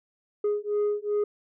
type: beating tone pair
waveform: sine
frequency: 413.9 / 416.5 Hz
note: G#4 / G#4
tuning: -6 / +5 cents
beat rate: 2.6 Hz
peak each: -25 dBFS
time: 0.44-1.24 s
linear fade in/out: 5 ms
effects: tanh soft clip ceiling -21 dBFS